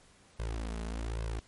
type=tone with flanger; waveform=sawtooth; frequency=55.7 Hz; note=A1; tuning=22 cents sharp; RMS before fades=-36 dBFS; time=0.39-1.4 s; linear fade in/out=10 ms; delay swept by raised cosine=1.9 to 4.8 ms; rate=1.2 Hz; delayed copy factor=+1; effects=pink hiss -61 dBFS RMS until 1.47 s + MP3 48 kbps